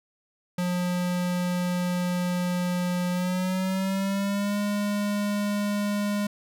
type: tone with pitch glide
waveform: square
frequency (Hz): 178.6 to 205.2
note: F3 to G#3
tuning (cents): +39 to -21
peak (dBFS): -25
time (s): 0.58-6.27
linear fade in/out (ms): 5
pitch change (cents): +240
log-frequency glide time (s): 3.11-4.58
effects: none